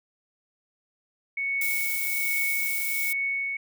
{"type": "tone with tremolo", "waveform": "sine", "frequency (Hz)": 2217, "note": "C#7", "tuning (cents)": 0, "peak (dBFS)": -24, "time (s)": [1.37, 3.57], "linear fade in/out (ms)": 5, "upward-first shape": "triangle", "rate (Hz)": 1.2, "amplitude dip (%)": 50}
{"type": "noise", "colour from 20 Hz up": "violet", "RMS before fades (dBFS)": -30, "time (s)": [1.61, 3.13], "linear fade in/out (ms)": 5}
{"effects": []}